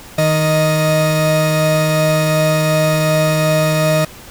40% pulse tone pair together, 156.25 / 622.3 Hz, D#3 / D#5, +8 / 0 cents, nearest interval 2 octaves, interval 2392 cents, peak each -14 dBFS, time 0.18-4.05 s, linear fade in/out 5 ms, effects pink hiss -37 dBFS RMS until 4.3 s

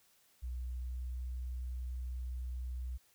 sine tone with pitch glide, 61.7 to 62.34 Hz, B1 to B1, -1 to +17 cents, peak -37 dBFS, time 0.42-2.98 s, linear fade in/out 20 ms, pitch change +18 cents, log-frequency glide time 0.59-1.04 s, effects white hiss -69 dBFS RMS until 3.14 s

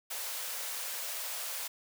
white high-pass noise, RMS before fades -38 dBFS, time 0.1-1.68 s, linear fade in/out 10 ms, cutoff 460 Hz, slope 96 dB/octave, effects none

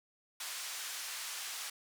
white band-pass noise, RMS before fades -42 dBFS, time 0.4-1.7 s, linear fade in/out 5 ms, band 1000 to 8600 Hz, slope 12 dB/octave, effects none

